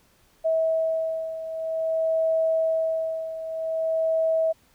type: beating tone pair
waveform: sine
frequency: 646 / 646.51 Hz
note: E5 / E5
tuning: -35 / -34 cents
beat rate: 0.51 Hz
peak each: -23 / -28 dBFS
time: 0.44-4.53 s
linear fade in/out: 20 ms
effects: pink hiss -61 dBFS RMS until 4.74 s